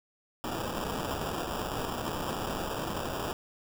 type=noise with sample-and-hold; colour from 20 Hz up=blue; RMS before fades=-34 dBFS; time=0.44-3.33 s; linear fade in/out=0 ms; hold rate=2100 Hz; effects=none